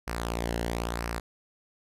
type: tone with flanger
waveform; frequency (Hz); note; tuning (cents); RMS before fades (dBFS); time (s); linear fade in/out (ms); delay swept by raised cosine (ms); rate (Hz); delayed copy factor
sawtooth; 58.1; A#1; -5; -32; 0.07-1.2; 10; 0.28 to 0.85; 1; -0.6
effects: resampled to 32000 Hz